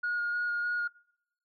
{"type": "tone with vibrato", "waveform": "sine", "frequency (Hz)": 1435, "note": "F6", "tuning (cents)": 47, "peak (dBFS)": -27, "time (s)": [0.03, 0.88], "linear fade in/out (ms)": 10, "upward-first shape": "square", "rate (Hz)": 3.3, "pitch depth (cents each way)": 10, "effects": ["noise-tail reverb RT60 0.8 s tail -26 dB re dry", "tanh soft clip ceiling -25 dBFS"]}